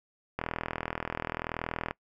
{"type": "click train", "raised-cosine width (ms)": 0.5, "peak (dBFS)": -16, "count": 63, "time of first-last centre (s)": [0.39, 1.91], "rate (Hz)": 40.8, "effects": ["noise-tail reverb RT60 0.1 s tail -23 dB re dry"]}